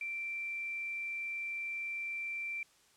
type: tone with quantisation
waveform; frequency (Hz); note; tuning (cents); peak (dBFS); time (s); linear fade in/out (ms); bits
sine; 2349; D7; 0; -36; 0.01-2.63; 2; 10
effects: white hiss -66 dBFS RMS until 2.96 s + low-pass 9000 Hz 12 dB/octave